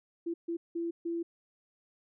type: tone bursts at uneven times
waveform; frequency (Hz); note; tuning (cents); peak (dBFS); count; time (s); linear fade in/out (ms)
sine; 337.4; E4; +40; -31; 4; 0.26-0.34 / 0.48-0.57 / 0.75-0.91 / 1.05-1.23; 10
effects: none